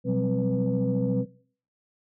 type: tone cluster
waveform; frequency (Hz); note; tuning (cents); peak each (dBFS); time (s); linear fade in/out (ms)
sine; 125.8 / 180.7 / 194.7 / 260.6 / 494.1; B2 / F#3 / G3 / C4 / B4; +32 / -41 / -12 / -7 / +1; -28; 0.04-1.26; 50
effects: noise-tail reverb RT60 0.5 s tail -20 dB re dry + tanh soft clip ceiling -15 dBFS